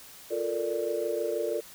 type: chord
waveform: sine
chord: Bb major seventh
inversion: second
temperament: equal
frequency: 349.2 / 440 / 466.2 / 587.3 Hz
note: F4 / A4 / Bb4 / D5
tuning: 0 / 0 / 0 / 0 cents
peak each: -34 / -32 / -32 / -32 dBFS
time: 0.3-1.61 s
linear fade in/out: 20 ms
effects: tanh soft clip ceiling -17 dBFS + white hiss -49 dBFS RMS until 1.74 s